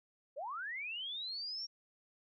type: linear sweep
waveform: sine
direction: up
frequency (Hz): 499.4 to 5620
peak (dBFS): -39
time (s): 0.36-1.67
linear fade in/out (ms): 20
effects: none